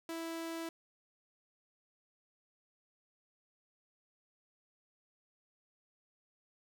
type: tone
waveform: sawtooth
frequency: 329.6 Hz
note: E4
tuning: in tune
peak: -35 dBFS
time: 0.09-0.69 s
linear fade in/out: 2 ms
effects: none